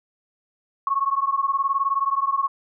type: beating tone pair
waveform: sine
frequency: 1092 / 1111 Hz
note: C#6 / C#6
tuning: -26 / +4 cents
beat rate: 19 Hz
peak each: -22 / -23 dBFS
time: 0.87-2.48 s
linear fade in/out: 2 ms
effects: none